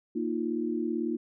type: chord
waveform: sine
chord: Bb suspended fourth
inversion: none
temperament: equal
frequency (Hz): 233.1 / 311.1 / 349.2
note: Bb3 / Eb4 / F4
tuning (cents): 0 / 0 / 0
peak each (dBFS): -32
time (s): 0.15-1.17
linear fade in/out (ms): 10
effects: none